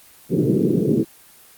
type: band-pass noise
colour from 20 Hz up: white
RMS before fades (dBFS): -18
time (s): 0.29-1.05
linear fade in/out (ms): 50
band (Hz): 120 to 420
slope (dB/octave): 48
effects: white hiss -48 dBFS RMS until 1.57 s + Opus 24 kbps